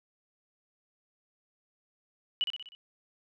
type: tone with echo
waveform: sine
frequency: 2951 Hz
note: F#7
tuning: 5 cents flat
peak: -25 dBFS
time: 2.41-2.44 s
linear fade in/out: 0 ms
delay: 62 ms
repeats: 5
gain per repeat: -5 dB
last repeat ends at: 2.75 s
effects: none